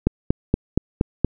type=click train; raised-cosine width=3 ms; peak=-3 dBFS; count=6; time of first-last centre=0.07-1.246 s; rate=4.25 Hz; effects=none